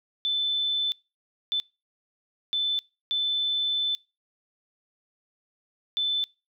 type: tone bursts at uneven times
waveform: sine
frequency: 3520 Hz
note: A7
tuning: in tune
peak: -23 dBFS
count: 5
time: 0.25-0.92 / 1.52-1.6 / 2.53-2.79 / 3.11-3.95 / 5.97-6.24 s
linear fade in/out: 0 ms
effects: noise-tail reverb RT60 0.3 s tail -26 dB re dry